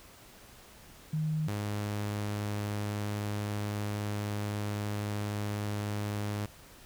sine / sawtooth tone pair in turn, 155.5 / 103.78 Hz, D#3 / G#2, -1 / -1 cents, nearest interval perfect fifth, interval 700 cents, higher first, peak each -28 dBFS, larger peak neither, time 1.13-1.48 / 1.48-6.46 s, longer second, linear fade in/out 5 ms, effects pink hiss -54 dBFS RMS until 6.85 s

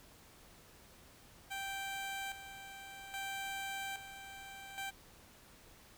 15% pulse tone with tremolo, 783 Hz, G5, 2 cents flat, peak -33 dBFS, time 1.5-4.91 s, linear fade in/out 20 ms, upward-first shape square, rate 0.61 Hz, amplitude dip 65%, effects pink hiss -60 dBFS RMS until 5.97 s

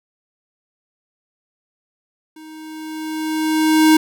square tone with level ramp, 313.4 Hz, D#4, 13 cents sharp, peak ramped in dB -38 to -8 dBFS, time 2.36-3.97 s, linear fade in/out 5 ms, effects none

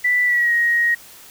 sine tone with pitch glide, 1975.5 to 1883 Hz, B6 to A#6, 0 to +17 cents, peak -14 dBFS, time 0.04-0.95 s, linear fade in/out 10 ms, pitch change -83 cents, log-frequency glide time 0.25-0.52 s, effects white hiss -43 dBFS RMS until 1.3 s

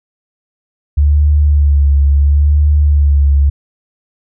sine tone with vibrato, 72.2 Hz, D2, 29 cents flat, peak -6 dBFS, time 0.97-3.5 s, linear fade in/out 10 ms, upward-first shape sine, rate 0.73 Hz, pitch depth 45 cents each way, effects none

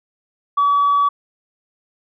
sine tone, 1141 Hz, C#6, 50 cents sharp, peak -11 dBFS, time 0.57-1.09 s, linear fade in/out 10 ms, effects tanh soft clip ceiling -9 dBFS

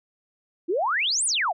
sine exponential two-way sweep, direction up then down, 311.1 to 10000 to 608 Hz, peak -21 dBFS, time 0.68-1.53 s, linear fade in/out 20 ms, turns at 1.25 s, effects none

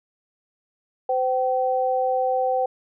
sine tone pair together, 513.2 / 769 Hz, C5 / G5, -34 / -33 cents, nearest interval perfect fifth, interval 701 cents, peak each -22 dBFS, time 1.09-2.66 s, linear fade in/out 5 ms, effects none

